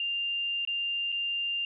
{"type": "tone with dropouts", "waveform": "sine", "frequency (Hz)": 2794, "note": "F7", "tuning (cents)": 0, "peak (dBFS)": -28, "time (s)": [0, 1.65], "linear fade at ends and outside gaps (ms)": 2, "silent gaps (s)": [[0.651, 0.674], [1.12, 1.124]], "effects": []}